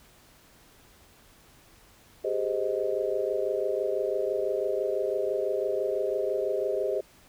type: chord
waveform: sine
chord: Ab major seventh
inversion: third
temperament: just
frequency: 389.3 / 415.3 / 519.1 / 623 Hz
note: G4 / Ab4 / C5 / Eb5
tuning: -12 / 0 / -14 / +2 cents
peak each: -31 dBFS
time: 2.24-7.01 s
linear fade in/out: 10 ms
effects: pink hiss -57 dBFS RMS until 7.28 s